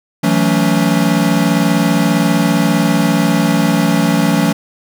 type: chord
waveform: square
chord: F# minor seventh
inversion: third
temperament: equal with one note detuned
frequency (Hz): 164.81 / 185 / 220 / 281.9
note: E3 / F#3 / A3 / C#4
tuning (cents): 0 / 0 / 0 / +29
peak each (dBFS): -17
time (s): 0.23-4.53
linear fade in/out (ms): 10
effects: none